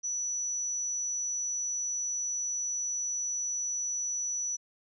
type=tone; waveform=sine; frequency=5920 Hz; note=F#8; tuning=in tune; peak=-30 dBFS; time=0.03-4.57 s; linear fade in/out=20 ms; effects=none